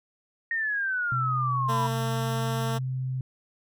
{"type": "exponential sweep", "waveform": "sine", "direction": "down", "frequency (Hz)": [1864.7, 965], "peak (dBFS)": -25, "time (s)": [0.51, 1.87], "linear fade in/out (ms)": 2}
{"type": "tone with pitch glide", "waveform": "sine", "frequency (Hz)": [127.5, 129.65], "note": ["C3", "C3"], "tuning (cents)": [-44, -15], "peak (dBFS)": -27, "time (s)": [1.12, 3.21], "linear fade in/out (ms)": 2, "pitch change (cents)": 29, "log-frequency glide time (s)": [1.3, 2.63]}
{"type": "tone", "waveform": "10% pulse", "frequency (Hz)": 225.8, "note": "A3", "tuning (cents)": 45, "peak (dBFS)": -21, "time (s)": [1.68, 2.79], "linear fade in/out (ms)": 20}
{"effects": []}